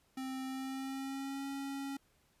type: tone with pitch glide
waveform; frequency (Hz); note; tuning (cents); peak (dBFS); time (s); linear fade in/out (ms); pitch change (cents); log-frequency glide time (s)
square; 262.6 to 275.3; C4 to C#4; +6 to -12; -39; 0.17-1.97; 5; +82; 0.45-1.46
effects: pink hiss -72 dBFS RMS until 2.4 s + resampled to 32000 Hz